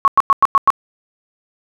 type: tone bursts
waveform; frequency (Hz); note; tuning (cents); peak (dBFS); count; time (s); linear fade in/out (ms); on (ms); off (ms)
sine; 1104; C#6; -7; -6; 6; 0.05-0.703; 0; 28; 97
effects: none